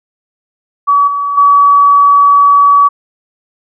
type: tone with level steps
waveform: sine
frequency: 1139 Hz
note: C#6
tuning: 47 cents sharp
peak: -5 / -12 / -3 dBFS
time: 0.87-2.89 s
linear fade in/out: 20 ms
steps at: 1.07 / 1.37 s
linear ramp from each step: 10 ms
effects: none